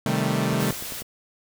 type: chord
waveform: sawtooth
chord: A half-diminished seventh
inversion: first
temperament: equal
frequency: 130.81 / 155.56 / 196 / 220 Hz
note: C3 / Eb3 / G3 / A3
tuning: 0 / 0 / 0 / 0 cents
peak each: -23 dBFS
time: 0.06-0.71 s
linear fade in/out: 2 ms
type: click train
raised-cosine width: 2 ms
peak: -24 dBFS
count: 6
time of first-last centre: 0.53-1.02 s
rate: 10.2 Hz
type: noise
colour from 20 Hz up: white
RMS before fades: -34 dBFS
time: 0.59-1.03 s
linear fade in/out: 20 ms
effects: none